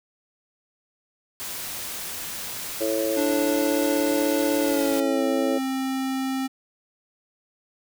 white noise, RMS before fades -33 dBFS, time 1.4-5 s, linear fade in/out 0 ms
harmonic tone, 110 Hz, A2, in tune, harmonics 3 / 4 / 5 / 6, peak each -27 / -29 / -25 / -37 dBFS, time 2.8-5.59 s, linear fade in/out 20 ms
square tone with pitch glide, 293.7 to 264.7 Hz, D4 to C4, 0 to +20 cents, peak -25 dBFS, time 3.16-6.48 s, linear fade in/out 20 ms, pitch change -180 cents, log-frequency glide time 4.59-5.23 s
effects none

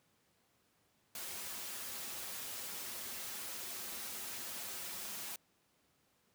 white noise with comb filter, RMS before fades -44 dBFS, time 1.15-5.36 s, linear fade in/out 2 ms, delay 6.7 ms, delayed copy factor -0.55, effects pink hiss -74 dBFS RMS until 6.34 s + high-pass 100 Hz 12 dB/octave

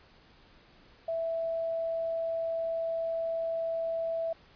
sine tone, 659.3 Hz, E5, in tune, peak -29 dBFS, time 1.08-4.33 s, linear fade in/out 5 ms, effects pink hiss -59 dBFS RMS until 4.55 s + resampled to 11025 Hz

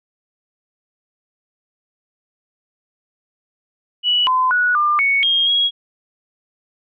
sine tone with pitch steps, 2944 / 1023 / 1466 / 1197 / 2221 / 3236 / 3306 Hz, F#7 / C6 / F#6 / D6 / C#7 / G#7 / G#7, -9 / -39 / -16 / +33 / +3 / -46 / -9 cents, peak -13 dBFS, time 4.03-5.71 s, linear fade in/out 50 ms, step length 240 ms, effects none

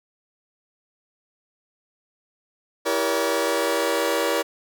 sawtooth chord, E diminished seventh, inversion none, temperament just, 329.6 / 395.6 / 474.7 / 569.6 Hz, E4 / G4 / Bb4 / Db5, 0 / +16 / +31 / +47 cents, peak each -24 / -25 / -21 / -21 dBFS, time 2.85-4.43 s, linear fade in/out 20 ms, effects none

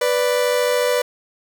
40% pulse tone pair together, 493.9 / 587.8 Hz, B4 / D5, 0 / +1 cents, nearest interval minor third, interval 301 cents, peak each -17 / -20 dBFS, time 0.01-1.02 s, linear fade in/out 5 ms, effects none

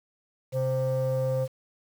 sine tone pair together, 130.82 / 523.3 Hz, C3 / C5, 0 / 0 cents, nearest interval 2 octaves, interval 2400 cents, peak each -25 / -24 dBFS, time 0.52-1.48 s, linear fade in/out 50 ms, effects tanh soft clip ceiling -21 dBFS + 8-bit

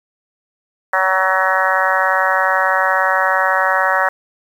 harmonic tone with a mistuned harmonic, 188.6 Hz, F#3, 33 cents sharp, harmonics 3 / 4 / 5 / 6 / 7 / 8 / 9 / 10, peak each -21 / -21 / -21 / -21 / -21 / -21 / -21 / -21 dBFS, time 0.93-4.09 s, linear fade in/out 5 ms, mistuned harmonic 6, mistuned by -17 cents, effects 7-bit

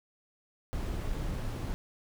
brown noise, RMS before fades -34 dBFS, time 0.73-1.74 s, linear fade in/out 0 ms, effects none

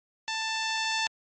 10% pulse tone with level ramp, 886 Hz, A5, 12 cents sharp, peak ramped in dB -21 to -17 dBFS, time 0.28-1.07 s, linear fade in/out 0 ms, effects MP3 32 kbps

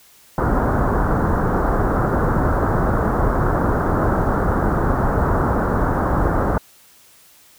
pink low-pass noise, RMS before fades -18 dBFS, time 0.38-6.58 s, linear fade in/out 2 ms, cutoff 1500 Hz, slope 48 dB/octave, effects white hiss -50 dBFS RMS until 7.58 s

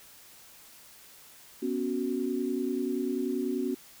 sine chord, B suspended second, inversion none, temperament equal, 246.9 / 277.2 / 370 Hz, B3 / C#4 / F#4, 0 / 0 / 0 cents, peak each -32 dBFS, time 1.62-3.75 s, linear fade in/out 10 ms, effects white hiss -53 dBFS RMS until 4 s

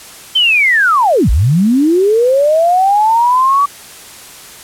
sine linear two-way sweep, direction down then up, 3136 to 46.17 to 1153 Hz, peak -7 dBFS, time 0.35-3.66 s, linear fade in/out 10 ms, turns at 1.3 s, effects white hiss -34 dBFS RMS until 4.63 s + low-pass 12000 Hz 12 dB/octave

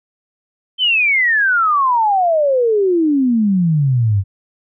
sine exponential sweep, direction down, 3136 to 93.9 Hz, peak -11 dBFS, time 0.78-4.24 s, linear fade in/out 50 ms, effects none

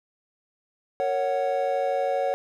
triangle chord, F# major, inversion first, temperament just, 462.5 / 555 / 740 Hz, A#4 / C#5 / F#5, -14 / +2 / 0 cents, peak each -29 / -23 / -25 dBFS, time 1-2.34 s, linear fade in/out 0 ms, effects none

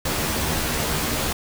pink noise with comb filter, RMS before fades -24 dBFS, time 0.05-1.33 s, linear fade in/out 5 ms, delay 13 ms, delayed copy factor +0.7, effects none

